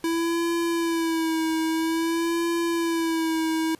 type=tone with vibrato; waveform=square; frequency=329.6 Hz; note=E4; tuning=in tune; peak=-23 dBFS; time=0.04-3.75 s; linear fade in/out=2 ms; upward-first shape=sine; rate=0.5 Hz; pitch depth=46 cents each way; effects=pink hiss -55 dBFS RMS until 3.79 s + resampled to 32000 Hz